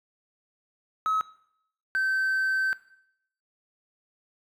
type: tone pair in turn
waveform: triangle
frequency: 1283 / 1545 Hz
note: E6 / G6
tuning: -47 / -26 cents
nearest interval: minor third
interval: 321 cents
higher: second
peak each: -20 dBFS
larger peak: neither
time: 1.06-1.21 / 1.95-2.73 s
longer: second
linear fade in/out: 0 ms
effects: noise-tail reverb RT60 0.7 s tail -19 dB re dry + tanh soft clip ceiling -18 dBFS